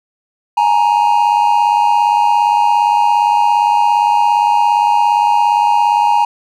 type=tone pair together; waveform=triangle; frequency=837.6 / 935 Hz; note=G#5 / A#5; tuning=+15 / +5 cents; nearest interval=major second; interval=190 cents; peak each=-10 dBFS; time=0.57-6.25 s; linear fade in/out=5 ms; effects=none